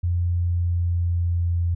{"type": "tone with pitch glide", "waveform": "sine", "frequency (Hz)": [87.31, 86.06], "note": ["F2", "F2"], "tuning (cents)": [0, -25], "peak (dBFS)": -19, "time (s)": [0.03, 1.75], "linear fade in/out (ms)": 10, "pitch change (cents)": -25, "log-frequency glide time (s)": [0.23, 1.6], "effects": []}